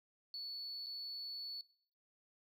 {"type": "tone with dropouts", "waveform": "triangle", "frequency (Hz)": 4435, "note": "C#8", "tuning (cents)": 0, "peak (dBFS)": -39, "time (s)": [0.34, 1.61], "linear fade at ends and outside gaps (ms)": 1, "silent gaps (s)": [0.862, 0.867], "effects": ["noise-tail reverb RT60 0.6 s tail -24 dB re dry", "tanh soft clip ceiling -40 dBFS"]}